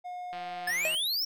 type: tone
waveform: triangle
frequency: 719 Hz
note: F#5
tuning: 50 cents flat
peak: -34 dBFS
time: 0.04-0.72 s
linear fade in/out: 20 ms
type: click train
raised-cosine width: 0.3 ms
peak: -28 dBFS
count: 109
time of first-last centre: 0.33-0.947 s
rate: 175 Hz
type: exponential sweep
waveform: square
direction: up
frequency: 1700 to 5588 Hz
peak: -28 dBFS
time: 0.67-1.25 s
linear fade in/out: 5 ms
type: tone with exponential decay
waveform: square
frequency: 630 Hz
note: D#5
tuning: 21 cents sharp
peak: -28 dBFS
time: 0.85-1.04 s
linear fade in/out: 1 ms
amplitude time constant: 41 ms
effects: none